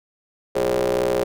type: ring-modulated tone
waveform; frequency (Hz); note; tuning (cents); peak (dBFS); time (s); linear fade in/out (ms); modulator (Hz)
30% pulse; 62; B1; +7; -13; 0.55-1.24; 10; 474
effects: none